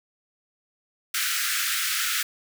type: high-pass noise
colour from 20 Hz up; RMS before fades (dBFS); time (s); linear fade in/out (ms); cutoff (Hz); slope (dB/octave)
pink; -26; 1.14-2.23; 5; 1300; 96
effects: none